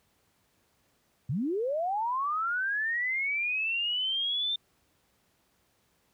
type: linear sweep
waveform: sine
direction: up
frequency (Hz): 110 to 3604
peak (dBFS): -27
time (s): 1.29-4.56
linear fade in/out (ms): 5
effects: pink hiss -70 dBFS RMS until 6.13 s + high-pass 60 Hz 12 dB/octave